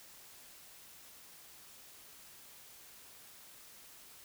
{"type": "silence", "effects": ["white hiss -56 dBFS RMS until 4.24 s"]}